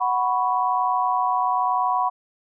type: chord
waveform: sine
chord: F# suspended fourth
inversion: none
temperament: equal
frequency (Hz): 740 / 987.8 / 1108.7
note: F#5 / B5 / C#6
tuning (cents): 0 / 0 / 0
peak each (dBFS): -23 / -22 / -25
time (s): 0-2.1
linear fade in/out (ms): 20
effects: none